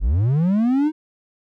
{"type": "linear sweep", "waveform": "triangle", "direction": "up", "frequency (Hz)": [39.26, 317.3], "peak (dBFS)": -13, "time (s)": [0, 0.92], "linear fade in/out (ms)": 50, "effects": []}